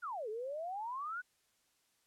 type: exponential two-way sweep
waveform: sine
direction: down then up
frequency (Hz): 1513 to 415.3 to 1513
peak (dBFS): -38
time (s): 0.02-1.22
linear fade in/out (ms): 20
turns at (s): 0.29
effects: white hiss -75 dBFS RMS until 2.06 s + low-pass 11000 Hz 12 dB/octave